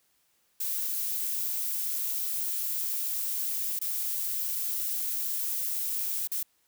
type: noise with dropouts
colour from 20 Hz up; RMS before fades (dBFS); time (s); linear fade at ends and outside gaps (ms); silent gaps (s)
violet; -31; 0.6-6.43; 5; 3.791-3.813 / 6.274-6.316
effects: white hiss -70 dBFS RMS until 6.67 s